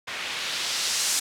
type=noise with low-pass filter sweep; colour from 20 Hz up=blue; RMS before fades=-28 dBFS; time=0.07-1.2 s; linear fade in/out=10 ms; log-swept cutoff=2200 to 7500 Hz; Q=1.1; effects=none